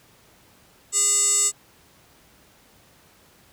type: tone with band-pass filter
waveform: square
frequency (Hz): 406.5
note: G#4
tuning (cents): -37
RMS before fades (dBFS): -20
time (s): 0.92-1.52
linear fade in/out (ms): 50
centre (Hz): 7600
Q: 9.9
effects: pink hiss -55 dBFS RMS until 3.52 s + high-pass 60 Hz 12 dB/octave